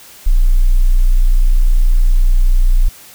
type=tone; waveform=sine; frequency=30.3 Hz; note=B0; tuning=32 cents flat; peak=-6 dBFS; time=0.26-2.89 s; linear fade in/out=10 ms; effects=white hiss -39 dBFS RMS until 3.14 s